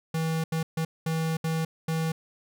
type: tone bursts at uneven times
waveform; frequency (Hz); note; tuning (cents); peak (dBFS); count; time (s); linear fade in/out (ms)
square; 161.4; E3; -36; -26; 6; 0.14-0.44 / 0.52-0.63 / 0.77-0.85 / 1.06-1.37 / 1.44-1.65 / 1.88-2.12; 5
effects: none